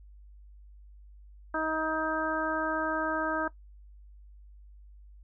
harmonic tone, 315.5 Hz, D#4, 24 cents sharp, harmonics 1 / 2 / 3 / 4 / 5, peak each -34 / -34 / -34 / -34 / -34 dBFS, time 1.54-3.48 s, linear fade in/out 5 ms, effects noise-tail reverb RT60 0.1 s tail -17 dB re dry + added 50 Hz sine -49 dBFS peak until 5.23 s

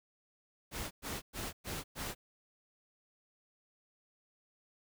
pink noise bursts, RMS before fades -40 dBFS, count 5, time 0.71-2.15 s, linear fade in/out 50 ms, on 200 ms, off 110 ms, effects none

